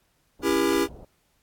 pink low-pass noise, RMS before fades -44 dBFS, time 0.39-1.05 s, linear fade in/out 5 ms, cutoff 740 Hz, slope 24 dB/octave
square chord, C# diminished seventh, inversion none, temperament just, 277.2 / 332.6 / 399.1 / 479 Hz, C#4 / E4 / G4 / Bb4, 0 / +16 / +31 / +47 cents, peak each -28 / -25 / -25 / -31 dBFS, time 0.42-0.88 s, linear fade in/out 50 ms
effects pink hiss -68 dBFS RMS until 1.42 s + AAC 64 kbps

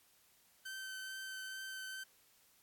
sawtooth tone with vibrato, 1541 Hz, G6, 30 cents flat, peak -40 dBFS, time 0.65-2.04 s, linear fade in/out 10 ms, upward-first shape triangle, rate 2.3 Hz, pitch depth 11 cents each way, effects white hiss -69 dBFS RMS until 2.62 s + AAC 64 kbps

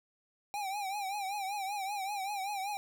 square tone with vibrato, 796 Hz, G5, 26 cents sharp, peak -35 dBFS, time 0.54-2.77 s, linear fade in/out 0 ms, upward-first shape triangle, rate 5.2 Hz, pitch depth 110 cents each way, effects none

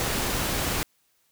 pink noise, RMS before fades -27 dBFS, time 0-0.83 s, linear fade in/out 0 ms, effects white hiss -68 dBFS RMS until 1.31 s

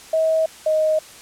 sine tone pair in turn, 640 / 624.3 Hz, D#5 / D#5, +49 / +6 cents, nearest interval unison, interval 43 cents, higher first, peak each -15 dBFS, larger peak neither, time 0.13-0.46 / 0.66-0.99 s, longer neither, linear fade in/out 5 ms, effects white hiss -42 dBFS RMS until 1.21 s + low-pass 10000 Hz 12 dB/octave

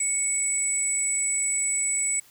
sine tone pair together, 2221 / 7915 Hz, C#7 / B8, +3 / +3 cents, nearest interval octave + minor seventh, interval 2200 cents, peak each -32 / -23 dBFS, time 0-2.2 s, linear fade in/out 5 ms, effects white hiss -55 dBFS RMS until 2.3 s

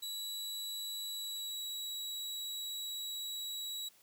sawtooth tone with pitch glide, 3919 to 3892 Hz, B7 to B7, -14 to -26 cents, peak -36 dBFS, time 0.02-3.89 s, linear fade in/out 10 ms, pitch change -12 cents, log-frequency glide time 1.11-1.58 s, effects white hiss -65 dBFS RMS until 4.02 s + high-pass 60 Hz 12 dB/octave

